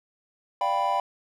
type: chord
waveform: triangle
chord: G dominant seventh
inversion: second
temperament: equal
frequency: 587.3 / 698.5 / 784 / 987.8 Hz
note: D5 / F5 / G5 / B5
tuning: 0 / 0 / 0 / 0 cents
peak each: -30 / -28 / -25 / -24 dBFS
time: 0.61-1 s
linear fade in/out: 2 ms
effects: none